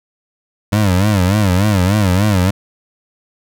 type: tone with vibrato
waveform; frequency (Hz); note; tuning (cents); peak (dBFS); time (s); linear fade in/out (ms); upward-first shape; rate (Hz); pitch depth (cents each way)
25% pulse; 98; G2; 0; -7; 0.72-2.51; 10; sine; 3.4; 160
effects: none